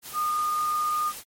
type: tone in noise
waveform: sine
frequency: 1222 Hz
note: D#6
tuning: 32 cents flat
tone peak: -23 dBFS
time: 0.13-1.13 s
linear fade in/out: 50 ms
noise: white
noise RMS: -39 dBFS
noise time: 0.02-1.24 s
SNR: +13 dB
effects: MP3 64 kbps